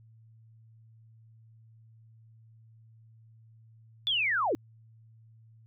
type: linear sweep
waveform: sine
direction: down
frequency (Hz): 3520 to 260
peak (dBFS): -25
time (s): 4.07-4.55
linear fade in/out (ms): 0
effects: added 112 Hz sine -54 dBFS peak until 5.66 s